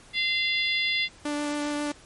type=harmonic tone; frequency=690 Hz; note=F5; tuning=21 cents flat; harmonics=3 / 4 / 5 / 6 / 7; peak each=-26 / -31 / -28 / -35 / -35 dBFS; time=0.13-1.09 s; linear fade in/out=50 ms
type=tone with vibrato; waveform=sawtooth; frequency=293.7 Hz; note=D4; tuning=in tune; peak=-23 dBFS; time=1.25-1.92 s; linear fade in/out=5 ms; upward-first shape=sine; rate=7.4 Hz; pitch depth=9 cents each way
effects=pink hiss -52 dBFS RMS until 2.05 s + MP3 48 kbps